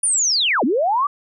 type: linear two-way sweep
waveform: sine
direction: down then up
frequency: 9720 to 214.3 to 1190 Hz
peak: -15 dBFS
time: 0.03-1.07 s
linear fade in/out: 5 ms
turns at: 0.64 s
effects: none